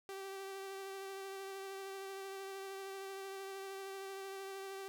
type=tone with vibrato; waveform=sawtooth; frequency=388.6 Hz; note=G4; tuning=15 cents flat; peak=-40 dBFS; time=0.09-4.88 s; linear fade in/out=0 ms; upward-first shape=triangle; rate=13 Hz; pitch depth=20 cents each way; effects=none